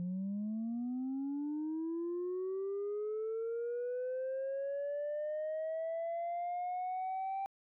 sine linear sweep, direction up, 174.61 to 784 Hz, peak -33 dBFS, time 0-7.46 s, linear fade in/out 0 ms, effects tanh soft clip ceiling -33 dBFS

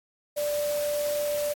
sine tone in noise, 587.3 Hz, D5, in tune, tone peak -25 dBFS, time 0.36-1.54 s, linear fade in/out 20 ms, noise white, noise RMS -37 dBFS, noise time 0.36-1.54 s, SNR +9 dB, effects AAC 64 kbps

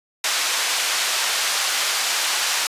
white band-pass noise, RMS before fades -22 dBFS, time 0.24-2.67 s, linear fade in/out 2 ms, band 780 to 6200 Hz, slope 12 dB/octave, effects resampled to 32000 Hz

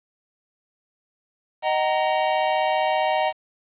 square chord, D# minor, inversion none, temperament equal with one note detuned, 622.3 / 757.3 / 932.3 Hz, D#5 / F#5 / A#5, 0 / +40 / 0 cents, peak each -24 / -24 / -26 dBFS, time 1.62-3.33 s, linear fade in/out 50 ms, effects resampled to 8000 Hz + 8-bit

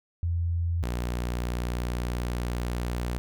sine / sawtooth tone pair in turn, 85.1 / 60.17 Hz, F2 / B1, -44 / -44 cents, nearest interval tritone, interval 600 cents, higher first, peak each -24 dBFS, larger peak neither, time 0.23-0.83 / 0.83-3.18 s, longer second, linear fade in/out 0 ms, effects none

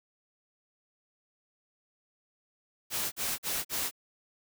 white noise bursts, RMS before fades -32 dBFS, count 4, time 2.9-3.912 s, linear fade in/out 50 ms, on 220 ms, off 44 ms, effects none

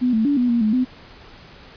sine tone with pitch steps, 249.5 / 221 / 286.2 / 245.8 / 236.1 / 214.8 / 253.8 Hz, B3 / A3 / D4 / B3 / A#3 / A3 / B3, +18 / +8 / -45 / -8 / +22 / -41 / +47 cents, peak -15 dBFS, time 0.01-0.85 s, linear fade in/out 20 ms, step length 120 ms, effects pink hiss -44 dBFS RMS until 1.76 s + resampled to 11025 Hz

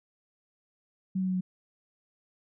sine tone with pitch steps, 188.6 / 186.97 / 185.36 / 183.76 Hz, F#3 / F#3 / F#3 / F#3, +33 / +18 / +3 / -12 cents, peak -26 dBFS, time 1.15-1.41 s, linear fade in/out 10 ms, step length 65 ms, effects none

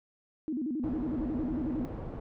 sine tone with vibrato, 277.2 Hz, C#4, in tune, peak -30 dBFS, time 0.48-1.85 s, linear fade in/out 0 ms, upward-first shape square, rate 11 Hz, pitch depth 210 cents each way
pink low-pass noise, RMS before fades -39 dBFS, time 0.83-2.2 s, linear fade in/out 10 ms, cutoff 640 Hz, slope 12 dB/octave
effects none

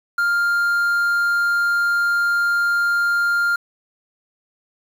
triangle tone with quantisation, 1400 Hz, F6, 4 cents sharp, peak -14 dBFS, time 0.18-3.56 s, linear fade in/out 5 ms, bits 7, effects none

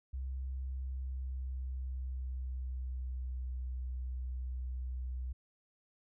sine tone with pitch glide, 65.41 to 63.04 Hz, C2 to B1, 0 to +36 cents, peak -36 dBFS, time 0.13-5.33 s, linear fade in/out 10 ms, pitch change -64 cents, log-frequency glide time 0.56-3.56 s, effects none

